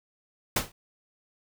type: noise with exponential decay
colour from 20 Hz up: pink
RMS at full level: -20 dBFS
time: 0.56-0.72 s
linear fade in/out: 5 ms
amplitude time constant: 34 ms
effects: none